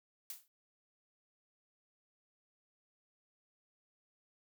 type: noise with exponential decay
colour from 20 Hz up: blue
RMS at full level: -41 dBFS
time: 0.3-0.48 s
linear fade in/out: 1 ms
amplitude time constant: 39 ms
effects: none